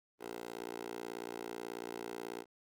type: tone with high-pass filter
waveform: 10% pulse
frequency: 58.27 Hz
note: A#1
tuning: in tune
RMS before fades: -44 dBFS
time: 0.19-2.45 s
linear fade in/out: 50 ms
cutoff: 430 Hz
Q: 2.5
effects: Opus 24 kbps